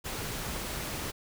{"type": "noise", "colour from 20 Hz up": "pink", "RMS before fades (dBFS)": -36, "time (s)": [0.04, 1.12], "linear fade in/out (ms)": 20, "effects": []}